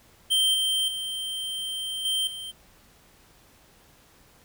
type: tone with level steps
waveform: square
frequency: 3136 Hz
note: G7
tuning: in tune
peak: -20 / -23 / -30 / -24 / -35 dBFS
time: 0.3-2.52 s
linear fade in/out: 20 ms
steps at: 0.54 / 0.88 / 2.05 / 2.27 s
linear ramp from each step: 2 ms
effects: pink hiss -57 dBFS RMS until 4.44 s